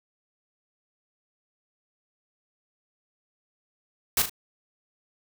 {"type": "noise with echo", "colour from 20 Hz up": "white", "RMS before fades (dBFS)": -22, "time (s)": [4.17, 4.22], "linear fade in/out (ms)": 2, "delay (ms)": 38, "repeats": 2, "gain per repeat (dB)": -8, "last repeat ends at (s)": 4.296, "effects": []}